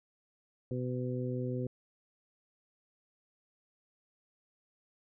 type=harmonic tone; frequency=125.7 Hz; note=B2; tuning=31 cents sharp; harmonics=1 / 2 / 3 / 4; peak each=-35 / -38 / -40 / -41 dBFS; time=0.71-1.67 s; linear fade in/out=2 ms; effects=none